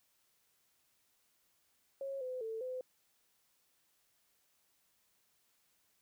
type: tone with pitch steps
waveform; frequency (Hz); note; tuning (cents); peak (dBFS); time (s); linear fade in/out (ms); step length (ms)
sine; 546 / 509 / 445.9 / 510; C#5 / C5 / A4 / C5; -26 / -48 / +23 / -44; -38; 2.01-2.81; 2; 200
effects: white hiss -75 dBFS RMS until 6.01 s